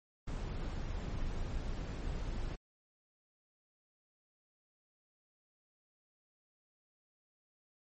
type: noise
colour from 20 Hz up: brown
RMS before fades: -38 dBFS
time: 0.27-2.56 s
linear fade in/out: 10 ms
effects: MP3 32 kbps